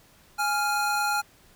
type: tone pair together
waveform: square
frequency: 830.6 / 1393.8 Hz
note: G#5 / F6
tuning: 0 / -4 cents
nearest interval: major sixth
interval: 896 cents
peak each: -27 dBFS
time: 0.38-1.22 s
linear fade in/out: 20 ms
effects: pink hiss -57 dBFS RMS until 1.55 s